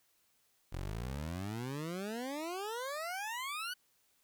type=exponential sweep; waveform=20% pulse; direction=up; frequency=41.93 to 1514 Hz; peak=-33 dBFS; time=0.72-3.74 s; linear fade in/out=10 ms; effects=white hiss -73 dBFS RMS until 4.23 s